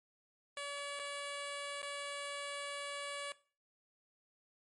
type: tone with dropouts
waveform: 10% pulse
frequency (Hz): 570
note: C#5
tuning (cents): +48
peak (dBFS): -32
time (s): 0.57-3.32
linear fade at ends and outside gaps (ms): 1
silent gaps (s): 0.992-0.996 / 1.818-1.828
effects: noise-tail reverb RT60 0.4 s tail -19 dB re dry + MP3 48 kbps